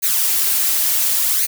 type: noise with flanger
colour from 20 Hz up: blue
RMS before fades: -17 dBFS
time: 0.02-1.47 s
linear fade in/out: 20 ms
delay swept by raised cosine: 0.46 to 6.06 ms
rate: 0.7 Hz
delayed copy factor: +0.65
effects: none